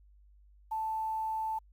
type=tone with quantisation; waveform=sine; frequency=880 Hz; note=A5; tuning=in tune; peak=-31 dBFS; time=0.71-1.59 s; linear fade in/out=10 ms; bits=10; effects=added 50 Hz sine -57 dBFS peak until 1.72 s